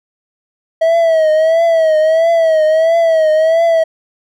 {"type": "tone with vibrato", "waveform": "triangle", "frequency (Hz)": 645, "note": "E5", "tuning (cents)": -38, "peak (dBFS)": -6, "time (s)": [0.81, 3.84], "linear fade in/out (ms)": 10, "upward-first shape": "triangle", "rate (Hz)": 1.5, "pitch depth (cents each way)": 82, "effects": []}